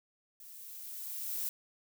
violet noise with level ramp, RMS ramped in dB -52 to -35 dBFS, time 0.4-1.49 s, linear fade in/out 2 ms, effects none

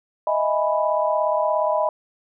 sine chord, E major seventh, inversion third, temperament equal, 622.3 / 659.3 / 830.6 / 987.8 Hz, D#5 / E5 / G#5 / B5, 0 / 0 / 0 / 0 cents, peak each -21 / -26 / -27 / -23 dBFS, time 0.27-1.89 s, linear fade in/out 2 ms, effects none

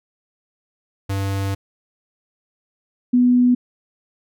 square / sine tone pair in turn, 98 / 246.9 Hz, G2 / B3, 0 / 0 cents, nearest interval octave + major third, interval 1600 cents, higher second, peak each -21 / -11 dBFS, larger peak second, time 1.09-1.55 / 3.13-3.55 s, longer first, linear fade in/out 10 ms, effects none

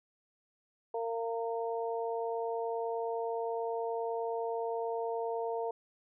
harmonic tone, 229.6 Hz, A#3, 26 cents flat, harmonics 2 / 3 / 4, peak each -34 / -38 / -40 dBFS, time 0.94-5.71 s, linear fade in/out 5 ms, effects none

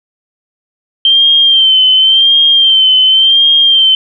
sine tone with vibrato, 3136 Hz, G7, in tune, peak -4 dBFS, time 1.05-3.95 s, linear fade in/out 2 ms, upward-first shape sine, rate 0.91 Hz, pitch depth 52 cents each way, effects none

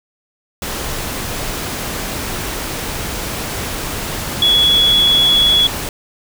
sine tone in noise, 3373 Hz, G#7, 26 cents sharp, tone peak -9 dBFS, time 4.42-5.67 s, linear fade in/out 2 ms, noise pink, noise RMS -23 dBFS, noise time 0.62-5.89 s, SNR +11 dB, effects none

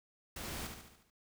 pink noise with echo, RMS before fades -43 dBFS, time 0.36-0.67 s, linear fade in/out 5 ms, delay 72 ms, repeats 6, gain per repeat -5 dB, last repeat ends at 1.102 s, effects none

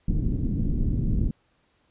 pink low-pass noise, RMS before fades -24 dBFS, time 0.08-1.31 s, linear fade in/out 5 ms, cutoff 270 Hz, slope 24 dB/octave, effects pink hiss -67 dBFS RMS until 1.9 s + resampled to 8000 Hz

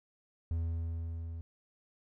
triangle tone with level ramp, 82.8 Hz, E2, 8 cents sharp, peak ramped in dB -28 to -37 dBFS, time 0.51-1.41 s, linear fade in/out 0 ms, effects none

